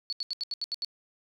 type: tone bursts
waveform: sine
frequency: 4435 Hz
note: C#8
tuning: in tune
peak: -29 dBFS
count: 8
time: 0.1-0.847 s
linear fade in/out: 0 ms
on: 26 ms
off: 77 ms
effects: none